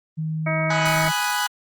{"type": "tone", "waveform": "sine", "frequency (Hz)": 157.6, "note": "D#3", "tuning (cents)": 23, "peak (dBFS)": -23, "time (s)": [0.17, 1.12], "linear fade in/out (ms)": 20}
{"type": "harmonic tone", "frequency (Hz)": 318.1, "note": "D#4", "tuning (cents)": 38, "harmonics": [1, 2, 3, 4, 5, 6, 7], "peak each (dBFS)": [-35, -25, -34, -30, -35, -35, -26], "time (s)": [0.46, 1.09], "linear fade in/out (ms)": 10}
{"type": "chord", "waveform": "sawtooth", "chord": "G# minor seventh", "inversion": "none", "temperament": "equal", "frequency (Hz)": [830.6, 987.8, 1244.5, 1480], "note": ["G#5", "B5", "D#6", "F#6"], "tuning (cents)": [0, 0, 0, 0], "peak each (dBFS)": [-22, -23, -27, -22], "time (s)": [0.7, 1.47], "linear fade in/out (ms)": 5}
{"effects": ["Opus 24 kbps"]}